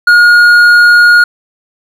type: tone with hard clipping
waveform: sine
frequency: 1434 Hz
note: F6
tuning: 45 cents sharp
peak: -3 dBFS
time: 0.07-1.24 s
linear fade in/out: 5 ms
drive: 5 dB
effects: none